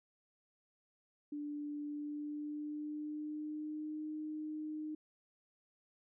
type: tone with pitch glide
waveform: sine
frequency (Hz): 293.7 to 307.1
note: D4 to D#4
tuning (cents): 0 to -23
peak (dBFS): -39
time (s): 1.32-4.95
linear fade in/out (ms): 5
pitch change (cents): +77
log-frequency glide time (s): 1.85-4.06
effects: none